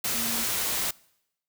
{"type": "tone in noise", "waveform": "sine", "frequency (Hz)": 231.6, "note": "A#3", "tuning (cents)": -11, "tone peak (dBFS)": -36, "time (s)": [0.14, 0.44], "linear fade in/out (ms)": 5, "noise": "white", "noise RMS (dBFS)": -28, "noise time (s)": [0.04, 0.91], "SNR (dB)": -11, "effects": ["noise-tail reverb RT60 0.8 s tail -24 dB re dry"]}